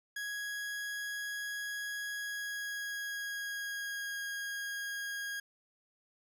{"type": "tone with pitch glide", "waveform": "40% pulse", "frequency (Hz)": [1661.2, 1636.4], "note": ["G#6", "G#6"], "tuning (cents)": [0, -26], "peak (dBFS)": -36, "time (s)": [0.16, 5.4], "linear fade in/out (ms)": 5, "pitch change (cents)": -26, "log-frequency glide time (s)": [2.13, 4.18], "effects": []}